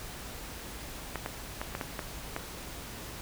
clicks, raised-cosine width 0.5 ms, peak -18 dBFS, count 7, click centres 1.157 / 1.261 / 1.615 / 1.751 / 1.812 / 1.992 / 2.364 s, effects added 54 Hz sine -49 dBFS peak until 3.21 s + pink hiss -43 dBFS RMS until 3.21 s

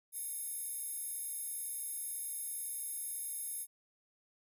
square tone with high-pass filter, 737 Hz, F#5, 7 cents flat, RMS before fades -41 dBFS, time 0.12-3.67 s, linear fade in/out 50 ms, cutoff 11000 Hz, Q 4, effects none

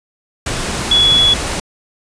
sine tone in noise, 3389 Hz, G#7, 34 cents sharp, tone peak -8 dBFS, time 0.91-1.34 s, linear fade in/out 5 ms, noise pink, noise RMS -20 dBFS, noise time 0.46-1.6 s, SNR +9 dB, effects resampled to 22050 Hz

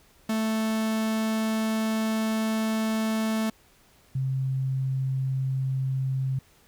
45% pulse / sine tone pair in turn, 220.2 / 132.62 Hz, A3 / C3, +2 / +24 cents, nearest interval major sixth, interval 878 cents, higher first, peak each -24 dBFS, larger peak neither, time 0.29-3.5 / 4.15-6.39 s, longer first, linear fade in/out 5 ms, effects pink hiss -59 dBFS RMS until 6.67 s

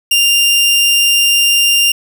sawtooth tone, 2794 Hz, F7, in tune, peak -5 dBFS, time 0.11-1.92 s, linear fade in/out 5 ms, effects none

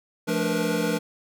square tone cluster, 173.6 / 216.8 / 292.2 / 468.4 / 489.2 Hz, F3 / A3 / D4 / A#4 / B4, -10 / -25 / -9 / +8 / -16 cents, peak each -30 dBFS, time 0.27-0.99 s, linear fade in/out 20 ms, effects none

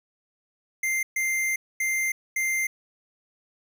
square tone bursts at uneven times, 2093 Hz, C7, in tune, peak -24 dBFS, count 4, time 0.83-1.03 / 1.16-1.56 / 1.8-2.12 / 2.36-2.67 s, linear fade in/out 5 ms, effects none

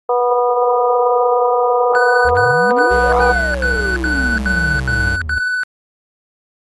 harmonic tone, 244.6 Hz, B3, 16 cents flat, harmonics 2 / 3 / 4 / 5, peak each -14 / -18 / -20 / -22 dBFS, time 0.09-3.32 s, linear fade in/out 5 ms
triangle tone bursts, 1493 Hz, F#6, 15 cents sharp, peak -14 dBFS, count 9, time 1.95-5.634 s, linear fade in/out 0 ms, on 340 ms, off 78 ms
triangle exponential two-way sweep, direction up then down, 68.9 to 830.6 to 68.9 Hz, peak -20 dBFS, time 2.25-5.38 s, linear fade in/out 0 ms, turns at 3.22 s
square tone, 63.7 Hz, C2, 46 cents flat, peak -21 dBFS, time 2.9-5.17 s, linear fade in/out 20 ms
effects AAC 32 kbps

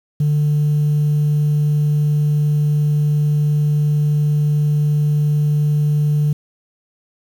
sine tone, 148.1 Hz, D3, 15 cents sharp, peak -11 dBFS, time 0.2-6.33 s, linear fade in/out 5 ms, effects tanh soft clip ceiling -11 dBFS + 7-bit

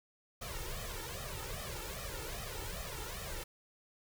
pink noise with flanger, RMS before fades -42 dBFS, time 0.41-3.44 s, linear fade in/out 10 ms, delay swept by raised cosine 1.6 to 2.26 ms, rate 2.5 Hz, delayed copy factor +1, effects none

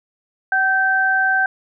sine tone pair together, 758.4 / 1555 Hz, F#5 / G6, +43 / -14 cents, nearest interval octave, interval 1243 cents, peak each -20 / -15 dBFS, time 0.52-1.46 s, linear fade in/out 2 ms, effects none

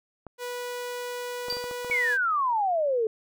clicks, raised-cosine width 1 ms, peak -26 dBFS, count 8, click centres 0.267 / 1.484 / 1.526 / 1.569 / 1.641 / 1.712 / 1.847 / 1.899 s
sawtooth tone, 490 Hz, B4, 14 cents flat, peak -28 dBFS, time 0.38-2.18 s, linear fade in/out 50 ms
triangle tone with exponential decay, 4699 Hz, D8, in tune, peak -24 dBFS, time 1.5-1.76 s, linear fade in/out 0 ms, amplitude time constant 56 ms
sine exponential sweep, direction down, 2278 to 427.1 Hz, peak -22 dBFS, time 1.91-3.07 s, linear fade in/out 2 ms
effects none

